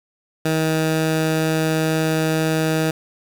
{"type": "tone", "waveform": "15% pulse", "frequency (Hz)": 158.7, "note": "D#3", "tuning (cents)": 35, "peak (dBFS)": -11, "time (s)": [0.45, 2.91], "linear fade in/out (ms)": 5, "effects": ["7-bit"]}